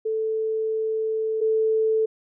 sine tone pair in turn, 440 / 440 Hz, A4 / A4, 0 / 0 cents, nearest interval unison, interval 0 cents, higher neither, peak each -22 / -18 dBFS, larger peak second, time 0.05-1.41 / 1.41-2.06 s, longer first, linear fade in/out 10 ms, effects none

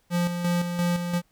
square tone with tremolo, 174.61 Hz, F3, in tune, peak -22 dBFS, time 0.1-1.22 s, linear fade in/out 50 ms, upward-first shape square, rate 2.9 Hz, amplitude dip 50%, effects pink hiss -67 dBFS RMS until 1.31 s

